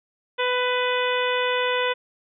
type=harmonic tone; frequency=497.8 Hz; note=B4; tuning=14 cents sharp; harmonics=1 / 2 / 3 / 4 / 5 / 6 / 7; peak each=-24 / -27 / -29 / -30 / -31 / -32 / -32 dBFS; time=0.38-1.94 s; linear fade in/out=20 ms; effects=none